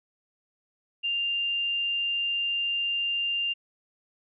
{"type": "tone", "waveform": "sine", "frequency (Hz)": 2794, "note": "F7", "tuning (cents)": 0, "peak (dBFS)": -25, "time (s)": [1.03, 3.54], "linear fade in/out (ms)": 20, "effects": []}